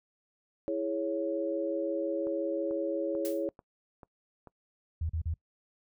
sine chord, C# minor, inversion first, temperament equal, 329.6 / 415.3 / 554.4 Hz, E4 / G#4 / C#5, 0 / 0 / 0 cents, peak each -33 / -36 / -32 dBFS, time 0.68-3.49 s, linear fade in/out 0 ms
click train, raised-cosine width 1 ms, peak -34 dBFS, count 6, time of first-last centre 2.27-4.473 s, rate 2.27 Hz
blue noise with exponential decay, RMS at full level -37 dBFS, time 3.25-3.46 s, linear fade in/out 0 ms, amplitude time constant 44 ms
sine tone bursts, 80.8 Hz, E2, 34 cents flat, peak -29 dBFS, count 3, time 5.01-5.34 s, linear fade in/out 5 ms, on 84 ms, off 39 ms
effects noise-tail reverb RT60 0.1 s tail -23 dB re dry

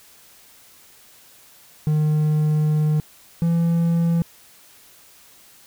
triangle tone pair in turn, 152.7 / 168.12 Hz, D#3 / E3, -32 / +34 cents, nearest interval major second, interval 166 cents, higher second, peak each -14 dBFS, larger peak neither, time 1.87-3 / 3.42-4.22 s, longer first, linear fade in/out 0 ms, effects white hiss -50 dBFS RMS until 5.66 s

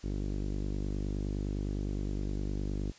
sawtooth tone with low-pass filter, 49.72 Hz, G1, 25 cents sharp, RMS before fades -34 dBFS, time 0.03-2.92 s, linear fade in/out 20 ms, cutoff 330 Hz, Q 1.9, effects white hiss -56 dBFS RMS until 2.98 s + resampled to 16000 Hz

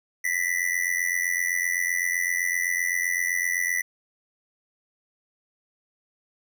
square tone with amplitude modulation, 1981 Hz, B6, 5 cents sharp, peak -20 dBFS, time 0.24-3.82 s, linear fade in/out 10 ms, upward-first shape sine, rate 87.8 Hz, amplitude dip 90%, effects none

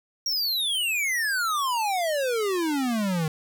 square exponential sweep, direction down, 5680 to 152.6 Hz, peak -24 dBFS, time 0.26-3.28 s, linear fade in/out 2 ms, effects none

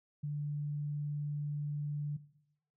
sine tone, 146.83 Hz, D3, in tune, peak -34 dBFS, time 0.23-2.17 s, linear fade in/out 10 ms, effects noise-tail reverb RT60 0.8 s tail -17 dB re dry

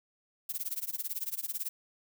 violet noise with tremolo, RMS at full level -33 dBFS, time 0.49-1.69 s, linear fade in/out 5 ms, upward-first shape sine, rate 18 Hz, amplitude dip 95%, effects none

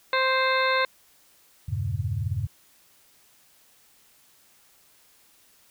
harmonic tone, 523.3 Hz, C5, in tune, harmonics 1 / 2 / 3 / 4 / 5 / 7 / 8, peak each -26 / -25 / -27 / -28 / -34 / -32 / -34 dBFS, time 0.13-0.85 s, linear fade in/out 2 ms
sine chord, E diminished seventh, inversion none, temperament equal, 82.41 / 98 / 116.54 / 138.59 Hz, E2 / G2 / Bb2 / Db3, 0 / 0 / 0 / 0 cents, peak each -33 / -28 / -31 / -33 dBFS, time 1.68-2.47 s, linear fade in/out 10 ms
effects white hiss -59 dBFS RMS until 5.7 s

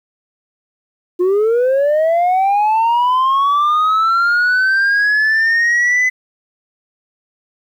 sine linear sweep, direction up, 349.2 to 2025 Hz, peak -8 dBFS, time 1.19-6.1 s, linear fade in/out 20 ms, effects tanh soft clip ceiling -10 dBFS + 8-bit

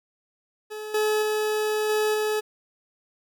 40% pulse tone with level steps, 427.4 Hz, G#4, 50 cents sharp, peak -32 / -20 / -22 / -20 / -22 dBFS, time 0.7-2.41 s, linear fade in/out 20 ms, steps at 0.94 / 1.22 / 1.89 / 2.14 s, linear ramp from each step 5 ms, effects none

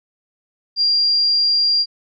sine tone, 4775 Hz, D8, 28 cents sharp, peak -13 dBFS, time 0.76-1.86 s, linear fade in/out 50 ms, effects none

